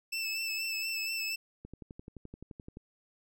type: tone with vibrato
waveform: 25% pulse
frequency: 2641 Hz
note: E7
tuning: 3 cents sharp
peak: -29 dBFS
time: 0.12-1.36 s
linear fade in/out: 10 ms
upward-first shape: sine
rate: 4.2 Hz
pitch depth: 29 cents each way
type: click train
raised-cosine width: 3 ms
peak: -32 dBFS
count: 14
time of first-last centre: 1.65-2.771 s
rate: 11.6 Hz
effects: none